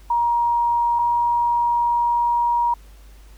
sine tone pair in turn, 946 / 950.2 Hz, A#5 / A#5, +25 / +33 cents, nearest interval unison, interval 8 cents, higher second, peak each -16 dBFS, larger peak neither, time 0.1-0.99 / 0.99-2.74 s, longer second, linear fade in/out 5 ms, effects added 50 Hz sine -42 dBFS peak until 3.37 s + pink hiss -54 dBFS RMS until 3.37 s

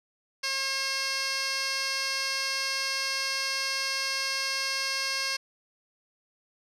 15% pulse tone with band-pass filter, 539 Hz, C#5, 49 cents flat, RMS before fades -30 dBFS, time 0.43-5.37 s, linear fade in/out 10 ms, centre 4200 Hz, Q 2.2, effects resampled to 32000 Hz

